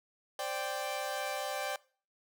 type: chord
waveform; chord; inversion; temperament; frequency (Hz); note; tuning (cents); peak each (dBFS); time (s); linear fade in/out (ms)
sawtooth; C suspended second; none; equal; 523.3 / 587.3 / 784; C5 / D5 / G5; 0 / 0 / 0; -38 / -34 / -34; 0.39-1.76; 2
effects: noise-tail reverb RT60 0.4 s tail -21 dB re dry